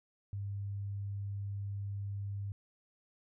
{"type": "tone", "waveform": "sine", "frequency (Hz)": 100, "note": "G2", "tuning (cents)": 35, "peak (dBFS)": -36, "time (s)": [0.33, 2.52], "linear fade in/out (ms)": 0, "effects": []}